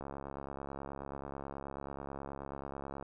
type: click train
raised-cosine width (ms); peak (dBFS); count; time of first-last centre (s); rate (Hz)
1; -28; 210; 0.01-3.026; 69.3
effects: none